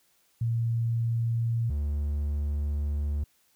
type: tone pair in turn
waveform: sine / triangle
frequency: 115.8 / 72.95 Hz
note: A#2 / D2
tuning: -11 / -11 cents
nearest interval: minor sixth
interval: 800 cents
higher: first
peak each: -24 dBFS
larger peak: neither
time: 0.41-1.7 / 1.7-3.24 s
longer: second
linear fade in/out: 5 ms
effects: white hiss -67 dBFS RMS until 3.55 s